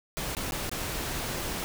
pink noise with dropouts, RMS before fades -33 dBFS, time 0.17-1.64 s, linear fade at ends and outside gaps 0 ms, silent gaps 0.35-0.368 / 0.51-0.521 / 0.695-0.715 s, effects none

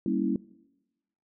sine chord, G diminished seventh, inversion none, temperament equal with one note detuned, 196 / 233.1 / 277.2 / 326.8 Hz, G3 / Bb3 / Db4 / Fb4, 0 / 0 / 0 / -15 cents, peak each -30 dBFS, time 0.06-0.36 s, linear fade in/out 2 ms, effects noise-tail reverb RT60 1.0 s tail -21 dB re dry

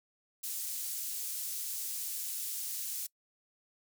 pink high-pass noise, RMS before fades -38 dBFS, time 0.43-3.07 s, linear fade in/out 10 ms, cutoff 7800 Hz, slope 12 dB/octave, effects noise-tail reverb RT60 0.1 s tail -24 dB re dry

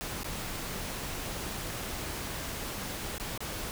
pink noise with dropouts, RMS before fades -37 dBFS, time 0.01-3.71 s, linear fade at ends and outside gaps 0 ms, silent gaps 0.233-0.244 / 3.181-3.199 / 3.377-3.405 s, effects none

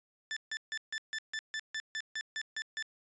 sawtooth tone bursts, 1760 Hz, A6, in tune, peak -31 dBFS, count 13, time 0.31-2.825 s, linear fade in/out 0 ms, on 55 ms, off 150 ms, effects resampled to 16000 Hz

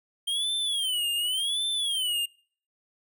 square tone with vibrato, 3162 Hz, G7, 14 cents sharp, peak -26 dBFS, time 0.27-2.26 s, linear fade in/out 10 ms, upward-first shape sine, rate 0.89 Hz, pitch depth 200 cents each way, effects noise-tail reverb RT60 0.5 s tail -25 dB re dry

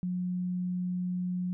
sine tone, 180.4 Hz, F#3, 44 cents flat, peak -29 dBFS, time 0.03-1.53 s, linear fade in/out 0 ms, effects none

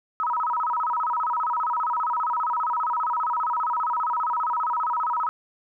sine tone with vibrato, 1108.7 Hz, C#6, in tune, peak -22 dBFS, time 0.2-5.29 s, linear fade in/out 0 ms, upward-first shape square, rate 15 Hz, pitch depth 250 cents each way, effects none

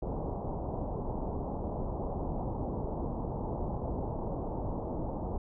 pink low-pass noise, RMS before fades -35 dBFS, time 0.02-5.38 s, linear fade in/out 5 ms, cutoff 940 Hz, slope 48 dB/octave, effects none

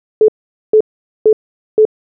sine tone bursts, 432.4 Hz, A4, 30 cents flat, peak -4 dBFS, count 4, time 0.21-1.852 s, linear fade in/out 2 ms, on 73 ms, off 450 ms, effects none

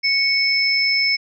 sine tone pair together, 2217 / 5252 Hz, C#7 / E8, 0 / -7 cents, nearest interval octave + minor third, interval 1493 cents, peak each -18 dBFS, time 0.03-1.17 s, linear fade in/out 20 ms, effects none

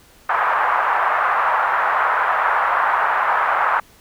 pink band-pass noise, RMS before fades -18 dBFS, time 0.29-3.8 s, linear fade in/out 5 ms, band 840 to 1500 Hz, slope 24 dB/octave, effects pink hiss -50 dBFS RMS until 4 s

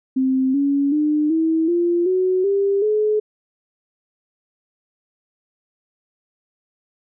sine tone with pitch steps, 262.1 / 280.9 / 301.1 / 322.7 / 345.8 / 370.7 / 397.3 / 425.8 Hz, C4 / C#4 / D4 / E4 / F4 / F#4 / G4 / G#4, +3 / +23 / +43 / -37 / -17 / +3 / +23 / +43 cents, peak -15 dBFS, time 0.16-3.2 s, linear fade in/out 10 ms, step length 380 ms, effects none

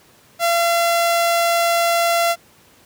sawtooth tone, 682 Hz, F5, 41 cents flat, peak -11 dBFS, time 0.39-2.36 s, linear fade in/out 50 ms, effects pink hiss -51 dBFS RMS until 2.85 s + high-pass 100 Hz 12 dB/octave

